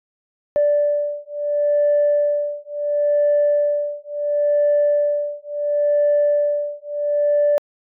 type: beating tone pair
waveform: sine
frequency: 585 / 585.72 Hz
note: D5 / D5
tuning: -7 / -5 cents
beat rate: 0.72 Hz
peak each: -18 dBFS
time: 0.56-7.58 s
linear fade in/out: 0 ms
effects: tanh soft clip ceiling -9 dBFS